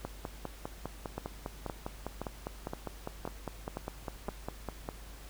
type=two click trains; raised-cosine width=1 ms; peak=-22 / -22 dBFS; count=7 / 25; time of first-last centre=1.18-4.289 / 0.05-4.889 s; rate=1.93 / 4.96 Hz; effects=added 50 Hz sine -47 dBFS peak until 5.29 s + pink hiss -53 dBFS RMS until 5.29 s